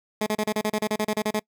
15% pulse tone bursts, 213.5 Hz, G#3, 48 cents sharp, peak -16 dBFS, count 14, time 0.21-1.395 s, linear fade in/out 5 ms, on 54 ms, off 33 ms, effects noise-tail reverb RT60 0.1 s tail -26 dB re dry

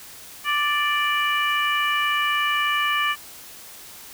harmonic tone, 587.3 Hz, D5, in tune, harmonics 2 / 3 / 4 / 5, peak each -23 / -25 / -26 / -27 dBFS, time 0.44-3.16 s, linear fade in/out 50 ms, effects white hiss -42 dBFS RMS until 4.13 s

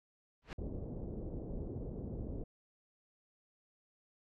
pink noise with exponential growth, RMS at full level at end -38 dBFS, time 0.42-0.53 s, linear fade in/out 1 ms, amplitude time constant 23 ms
pink low-pass noise, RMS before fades -42 dBFS, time 0.58-2.44 s, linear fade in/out 5 ms, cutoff 500 Hz, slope 24 dB/octave
effects low-pass 3000 Hz 12 dB/octave

